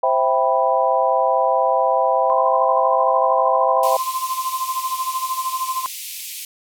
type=chord; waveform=sine; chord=C major seventh; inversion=none; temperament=equal; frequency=523.3 / 659.3 / 784 / 987.8 Hz; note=C5 / E5 / G5 / B5; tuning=0 / 0 / 0 / 0 cents; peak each=-20 dBFS; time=0.03-3.97 s; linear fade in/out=5 ms
type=tone with tremolo; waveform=sine; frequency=1039 Hz; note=C6; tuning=12 cents flat; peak=-18 dBFS; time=2.3-5.86 s; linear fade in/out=0 ms; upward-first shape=sine; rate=13 Hz; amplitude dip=75%
type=band-pass noise; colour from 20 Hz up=white; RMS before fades=-32 dBFS; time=3.83-6.45 s; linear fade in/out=2 ms; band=2200 to 16000 Hz; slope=48 dB/octave
effects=none